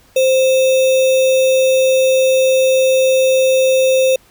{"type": "tone with sample-and-hold", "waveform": "sine", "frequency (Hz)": 523.3, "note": "C5", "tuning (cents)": 0, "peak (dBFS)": -9, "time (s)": [0.16, 4.16], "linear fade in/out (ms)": 5, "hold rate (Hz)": 3150, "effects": ["pink hiss -50 dBFS RMS until 4.3 s"]}